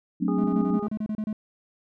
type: chord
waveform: sine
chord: D dominant seventh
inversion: first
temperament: equal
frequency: 185 / 220 / 261.6 / 293.7 Hz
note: F#3 / A3 / C4 / D4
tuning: 0 / 0 / 0 / 0 cents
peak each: -26 / -29 / -28 / -28 dBFS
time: 0.2-0.79 s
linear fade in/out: 20 ms
type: harmonic tone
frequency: 410 Hz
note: G#4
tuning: 22 cents flat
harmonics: 1 / 2 / 3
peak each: -31 / -38 / -37 dBFS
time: 0.28-0.87 s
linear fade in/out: 2 ms
type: tone bursts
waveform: triangle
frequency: 214.2 Hz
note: A3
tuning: 46 cents flat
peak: -24 dBFS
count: 11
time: 0.38-1.329 s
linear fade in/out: 2 ms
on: 59 ms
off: 30 ms
effects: none